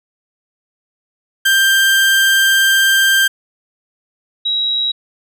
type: tone pair in turn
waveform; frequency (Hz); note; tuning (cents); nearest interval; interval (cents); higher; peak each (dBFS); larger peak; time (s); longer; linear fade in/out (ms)
30% pulse / sine; 1579 / 3857; G6 / B7; +12 / -42; octave + minor third; 1546; second; -7 / -14; first; 1.45-3.28 / 4.45-4.92; first; 10
effects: none